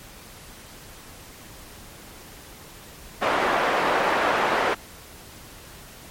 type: band-pass noise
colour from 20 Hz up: pink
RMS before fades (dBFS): -22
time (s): 3.21-4.75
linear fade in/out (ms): 20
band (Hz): 510 to 1700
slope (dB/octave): 12
effects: pink hiss -44 dBFS RMS until 6.1 s + MP3 64 kbps